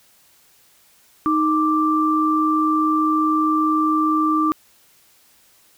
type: tone pair together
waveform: sine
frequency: 311.1 / 1175.8 Hz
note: D#4 / D6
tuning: 0 / +2 cents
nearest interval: octave + major seventh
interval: 2302 cents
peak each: -18 dBFS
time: 1.26-4.52 s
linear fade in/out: 0 ms
effects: white hiss -55 dBFS RMS until 5.77 s